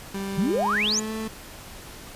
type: tone with pitch glide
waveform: 30% pulse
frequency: 196 to 220 Hz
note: G3 to A3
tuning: 0 to 0 cents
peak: -26 dBFS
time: 0.14-1.28 s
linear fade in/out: 5 ms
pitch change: +200 cents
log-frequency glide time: 0.4-1.13 s
type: exponential sweep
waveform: sine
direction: up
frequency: 150.6 to 7200 Hz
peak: -21 dBFS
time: 0.37-1 s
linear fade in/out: 10 ms
effects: pink hiss -42 dBFS RMS until 2.15 s + resampled to 32000 Hz